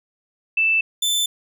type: tone pair in turn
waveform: sine / sawtooth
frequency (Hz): 2646 / 3532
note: E7 / A7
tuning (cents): +6 / +6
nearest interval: perfect fourth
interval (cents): 500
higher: second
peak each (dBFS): -15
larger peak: neither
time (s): 0.57-0.81 / 1.02-1.26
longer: neither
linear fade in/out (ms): 5
effects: none